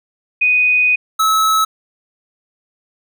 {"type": "tone pair in turn", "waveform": ["sine", "square"], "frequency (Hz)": [2489, 1296.6], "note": ["D#7", "E6"], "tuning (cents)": [0, -29], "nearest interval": "major seventh", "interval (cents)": 1129, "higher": "first", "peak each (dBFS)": [-10, -12], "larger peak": "first", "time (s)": [[0.41, 0.96], [1.19, 1.65]], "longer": "first", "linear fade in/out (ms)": 10, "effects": []}